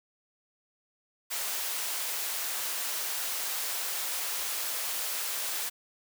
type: high-pass noise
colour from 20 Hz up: white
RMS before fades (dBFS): -33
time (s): 1.3-5.7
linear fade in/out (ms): 20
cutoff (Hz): 540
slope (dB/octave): 12
effects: none